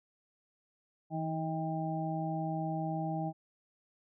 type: harmonic tone with a mistuned harmonic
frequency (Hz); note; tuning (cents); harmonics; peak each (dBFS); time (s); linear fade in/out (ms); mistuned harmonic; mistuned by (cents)
158.9; D#3; +37; 1 / 2 / 4 / 5; -35 / -39 / -41 / -38; 1.1-3.33; 50; 1; +30
effects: none